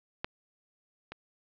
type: clicks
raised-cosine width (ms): 0.3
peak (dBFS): -15 / -24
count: 2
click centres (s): 0.245 / 1.12
effects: low-pass 4000 Hz 12 dB/octave